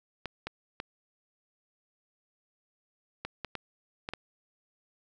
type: clicks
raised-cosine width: 0.3 ms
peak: -19 dBFS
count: 8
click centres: 0.257 / 0.47 / 0.801 / 3.25 / 3.447 / 3.553 / 4.089 / 4.136 s
effects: none